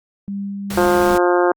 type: tone with tremolo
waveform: sine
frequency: 199.2 Hz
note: G3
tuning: 28 cents sharp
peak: -22 dBFS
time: 0.28-1.15 s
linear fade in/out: 0 ms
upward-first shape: sine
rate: 2.4 Hz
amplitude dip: 25%
type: noise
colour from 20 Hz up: pink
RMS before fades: -28 dBFS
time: 0.7-1.18 s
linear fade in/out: 5 ms
type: harmonic tone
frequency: 177.1 Hz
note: F3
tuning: 24 cents sharp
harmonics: 2 / 3 / 4 / 5 / 6 / 7 / 8 / 9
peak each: -15 / -19 / -21 / -23 / -25 / -26 / -27 / -28 dBFS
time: 0.77-1.52 s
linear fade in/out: 5 ms
effects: Opus 48 kbps